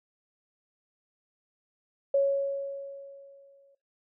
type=tone with exponential decay; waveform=sine; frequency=554.4 Hz; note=C#5; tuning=in tune; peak=-19 dBFS; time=2.14-3.75 s; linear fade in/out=5 ms; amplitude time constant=350 ms; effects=noise-tail reverb RT60 0.2 s tail -17 dB re dry